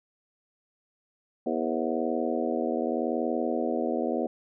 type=harmonic tone with a mistuned harmonic; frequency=80.8 Hz; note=E2; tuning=34 cents flat; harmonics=3 / 4 / 5 / 6 / 7 / 8 / 9; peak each=-31 / -32 / -33 / -34 / -34 / -35 / -36 dBFS; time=1.46-4.27 s; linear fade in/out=5 ms; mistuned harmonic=7; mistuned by=-62 cents; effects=none